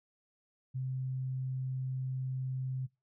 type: tone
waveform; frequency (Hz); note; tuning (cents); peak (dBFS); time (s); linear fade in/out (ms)
sine; 130.3; C3; -7; -33; 0.74-2.87; 20
effects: noise-tail reverb RT60 0.2 s tail -20 dB re dry